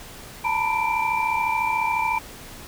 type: tone cluster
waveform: sine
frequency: 882 / 916 / 988 / 2350 Hz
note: A5 / A#5 / B5 / D7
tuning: +4 / -31 / 0 / +1 cents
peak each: -26 dBFS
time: 0.44-2.19 s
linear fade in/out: 10 ms
effects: pink hiss -41 dBFS RMS until 2.67 s